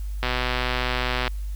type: click train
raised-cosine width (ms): 0.3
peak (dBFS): -8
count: 132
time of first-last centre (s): 0.23-1.278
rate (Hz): 125
effects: added 50 Hz sine -27 dBFS peak until 1.55 s + white hiss -53 dBFS RMS until 1.55 s